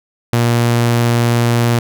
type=tone; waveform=sawtooth; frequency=118.5 Hz; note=A#2; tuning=29 cents sharp; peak=-7 dBFS; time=0.33-1.79 s; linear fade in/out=0 ms; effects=none